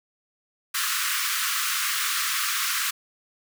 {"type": "high-pass noise", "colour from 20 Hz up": "pink", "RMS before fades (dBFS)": -26, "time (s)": [0.74, 2.91], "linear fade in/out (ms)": 10, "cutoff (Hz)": 1100, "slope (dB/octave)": 96, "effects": []}